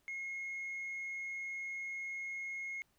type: tone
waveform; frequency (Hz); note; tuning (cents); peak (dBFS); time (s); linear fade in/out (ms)
sine; 2159; C#7; -46; -37; 0.08-2.82; 0
effects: tanh soft clip ceiling -37 dBFS + pink hiss -75 dBFS RMS until 2.98 s